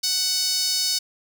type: tone with high-pass filter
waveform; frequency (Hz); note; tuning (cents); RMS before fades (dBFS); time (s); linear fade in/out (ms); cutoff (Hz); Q
sawtooth; 744; F#5; +9; -23; 0.03-0.99; 10; 4800; 3.9
effects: none